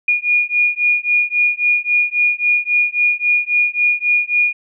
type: beating tone pair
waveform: sine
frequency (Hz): 2437 / 2440.7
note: D#7 / D#7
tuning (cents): -37 / -34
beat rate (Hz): 3.7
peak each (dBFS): -16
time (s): 0.08-4.53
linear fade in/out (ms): 5
effects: none